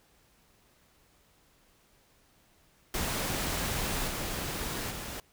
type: noise with level steps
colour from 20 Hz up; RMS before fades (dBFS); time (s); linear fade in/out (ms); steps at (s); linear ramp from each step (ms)
pink; -32 / -35 / -39; 2.94-5.2; 2; 4.07 / 4.9; 10
effects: pink hiss -65 dBFS RMS until 5.32 s